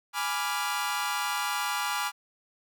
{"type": "chord", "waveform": "sawtooth", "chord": "G# diminished seventh", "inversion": "none", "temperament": "equal", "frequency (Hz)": [830.6, 987.8, 1174.7, 1396.9], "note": ["G#5", "B5", "D6", "F6"], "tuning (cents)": [0, 0, 0, 0], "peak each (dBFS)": -30, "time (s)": [0.13, 2.12], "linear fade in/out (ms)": 50, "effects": []}